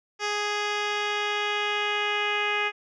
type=tone with low-pass filter sweep; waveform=10% pulse; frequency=415.3 Hz; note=G#4; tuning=in tune; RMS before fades=-27 dBFS; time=0.19-2.72 s; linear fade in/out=50 ms; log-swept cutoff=4800 to 2600 Hz; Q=2.8; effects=none